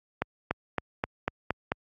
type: accelerating click train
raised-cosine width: 0.5 ms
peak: -11 dBFS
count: 7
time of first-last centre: 0.22-1.719 s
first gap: 290 ms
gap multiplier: 0.94
effects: high-pass 60 Hz 12 dB/octave + AAC 64 kbps